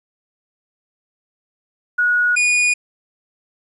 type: tone pair in turn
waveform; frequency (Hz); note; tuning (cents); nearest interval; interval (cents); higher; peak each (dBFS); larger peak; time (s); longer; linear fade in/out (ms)
sine / 45% pulse; 1456 / 2454; F#6 / D#7; -28 / -25; major sixth; 903; second; -13; neither; 1.98-2.36 / 2.36-2.74; neither; 10
effects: resampled to 24000 Hz + 9-bit